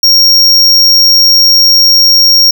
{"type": "tone", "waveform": "square", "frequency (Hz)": 5570, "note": "F8", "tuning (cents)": -5, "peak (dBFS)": -3, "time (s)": [0.03, 2.51], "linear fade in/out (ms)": 5, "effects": []}